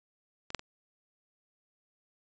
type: clicks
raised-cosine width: 0.2 ms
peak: -24 / -12 / -27 dBFS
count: 3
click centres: 0.504 / 0.547 / 0.594 s
effects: resampled to 16000 Hz